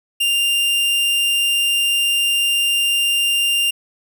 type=tone; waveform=45% pulse; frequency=2794 Hz; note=F7; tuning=in tune; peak=-15 dBFS; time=0.2-3.71 s; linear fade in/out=10 ms; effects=none